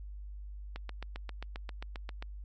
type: click train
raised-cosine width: 0.3 ms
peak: -25 dBFS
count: 12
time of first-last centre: 0.76-2.225 s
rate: 7.51 Hz
effects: added 50 Hz sine -41 dBFS peak until 2.44 s + MP3 32 kbps